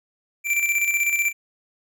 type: tone with tremolo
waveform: square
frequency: 2349 Hz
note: D7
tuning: in tune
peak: -18 dBFS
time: 0.44-1.33 s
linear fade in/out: 50 ms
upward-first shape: square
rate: 16 Hz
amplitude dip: 50%
effects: none